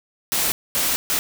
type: noise bursts at uneven times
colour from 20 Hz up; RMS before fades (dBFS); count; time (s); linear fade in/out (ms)
white; -21; 3; 0.32-0.52 / 0.75-0.96 / 1.1-1.19; 0
effects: none